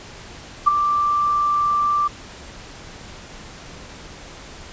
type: tone with ADSR envelope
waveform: sine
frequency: 1176 Hz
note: D6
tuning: 2 cents sharp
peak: -7 dBFS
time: 0.66-2.08 s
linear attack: 19 ms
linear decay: 11 ms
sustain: -9 dB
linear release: 10 ms
effects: pink hiss -39 dBFS RMS until 4.72 s + resampled to 16000 Hz